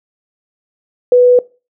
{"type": "tone", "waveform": "sine", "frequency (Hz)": 493.9, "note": "B4", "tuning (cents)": 0, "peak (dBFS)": -4, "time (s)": [1.12, 1.39], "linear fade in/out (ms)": 2, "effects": ["noise-tail reverb RT60 0.3 s tail -21 dB re dry"]}